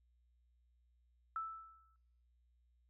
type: tone with exponential decay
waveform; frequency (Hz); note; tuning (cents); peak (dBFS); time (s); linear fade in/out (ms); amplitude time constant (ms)
sine; 1318.5; E6; 0; -36; 1.36-1.96; 1; 130
effects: noise-tail reverb RT60 0.8 s tail -23 dB re dry + added 60 Hz sine -70 dBFS peak until 2.89 s